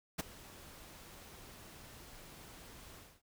pink noise with ADSR envelope, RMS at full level -34 dBFS, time 0.18-3.22 s, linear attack 19 ms, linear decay 14 ms, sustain -20 dB, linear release 250 ms, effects none

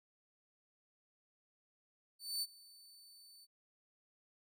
sawtooth tone with ADSR envelope, 4522 Hz, C#8, 34 cents sharp, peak -32 dBFS, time 2.19-3.47 s, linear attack 230 ms, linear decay 42 ms, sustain -23 dB, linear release 37 ms, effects none

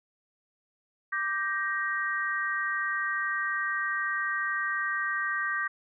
sine chord, G minor, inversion second, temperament just, 1176 / 1568 / 1881.6 Hz, D6 / G6 / Bb6, +2 / 0 / +16 cents, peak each -33 / -31 / -31 dBFS, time 1.12-5.68 s, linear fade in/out 10 ms, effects none

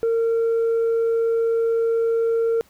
sine tone, 457.9 Hz, A#4, 31 cents flat, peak -15 dBFS, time 0.03-2.61 s, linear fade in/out 0 ms, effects tanh soft clip ceiling -16 dBFS + pink hiss -56 dBFS RMS until 2.69 s

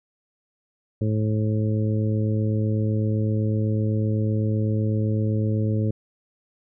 harmonic tone, 107.9 Hz, A2, 33 cents flat, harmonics 1 / 2 / 3 / 4 / 5, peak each -21 / -27 / -31 / -33 / -35 dBFS, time 1.01-5.91 s, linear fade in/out 5 ms, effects none

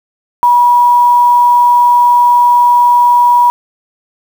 sine tone with quantisation, 968 Hz, B5, 35 cents flat, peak -4 dBFS, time 0.43-3.5 s, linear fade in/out 0 ms, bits 5, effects none

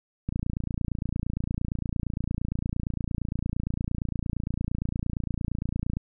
click train, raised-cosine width 5 ms, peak -16 dBFS, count 164, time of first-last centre 0.29-5.969 s, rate 28.7 Hz, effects none

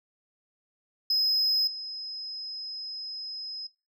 sine tone with level steps, 5090 Hz, D#8, 39 cents sharp, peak -19 / -34 dBFS, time 1.1-3.67 s, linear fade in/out 5 ms, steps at 1.67 s, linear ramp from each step 5 ms, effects noise-tail reverb RT60 0.3 s tail -21 dB re dry + tanh soft clip ceiling -21 dBFS

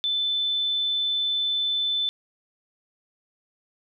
sine tone, 3520 Hz, A7, in tune, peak -22 dBFS, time 0.04-2.09 s, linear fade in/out 0 ms, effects none

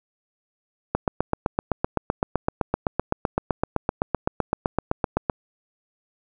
click train, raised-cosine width 1 ms, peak -6 dBFS, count 35, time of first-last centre 0.95-5.298 s, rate 7.82 Hz, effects none

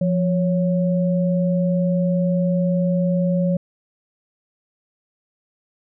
sine tone pair together, 174.63 / 554.4 Hz, F3 / C#5, 0 / 0 cents, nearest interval octave + minor sixth, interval 2000 cents, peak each -17 / -23 dBFS, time 0.01-3.57 s, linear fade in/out 5 ms, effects none

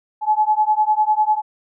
sine beating tone pair, 850 / 860 Hz, G#5 / A5, +40 / -40 cents, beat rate 10 Hz, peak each -17 dBFS, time 0.21-1.42 s, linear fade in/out 50 ms, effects none

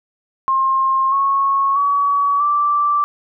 sine tone with pitch steps, 1065 / 1098.7 / 1133.6 / 1169.5 Hz, C6 / C#6 / C#6 / D6, +30 / -16 / +38 / -8 cents, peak -13 dBFS, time 0.48-3.04 s, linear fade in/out 0 ms, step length 640 ms, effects none

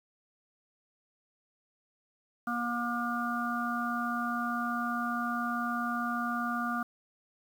harmonic tone, 238.8 Hz, A#3, 42 cents sharp, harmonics 1 / 3 / 5 / 6, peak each -34 / -38 / -34 / -36 dBFS, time 2.47-6.83 s, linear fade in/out 5 ms, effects 9-bit

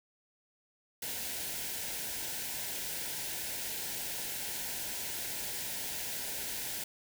white band-stop noise, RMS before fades -38 dBFS, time 1.02-6.84 s, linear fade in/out 5 ms, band 1000 to 1400 Hz, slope 96 dB/octave, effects none

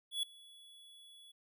square tone with ADSR envelope, 3392 Hz, G#7, 36 cents sharp, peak -32 dBFS, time 0.11-1.32 s, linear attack 120 ms, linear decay 3 ms, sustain -24 dB, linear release 11 ms, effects none

